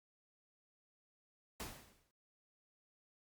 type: noise with exponential decay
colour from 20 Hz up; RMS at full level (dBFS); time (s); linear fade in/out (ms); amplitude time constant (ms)
pink; -43; 1.6-2.11; 0; 110
effects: noise-tail reverb RT60 0.1 s tail -18 dB re dry + Opus 48 kbps